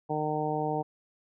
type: harmonic tone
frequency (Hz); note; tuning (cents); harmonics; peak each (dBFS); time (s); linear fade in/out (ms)
152.6; D#3; -33; 1 / 2 / 3 / 4 / 5 / 6; -35 / -35 / -33 / -37 / -32 / -37; 0.09-0.83; 20
effects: none